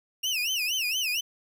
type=tone with vibrato; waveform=30% pulse; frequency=2741 Hz; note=F7; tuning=33 cents flat; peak=-23 dBFS; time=0.23-1.21 s; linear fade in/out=10 ms; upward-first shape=sine; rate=4.3 Hz; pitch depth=210 cents each way; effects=none